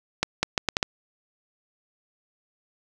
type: accelerating click train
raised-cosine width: 0.2 ms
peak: -4 dBFS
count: 6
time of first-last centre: 0.23-0.829 s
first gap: 200 ms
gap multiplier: 0.74
effects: none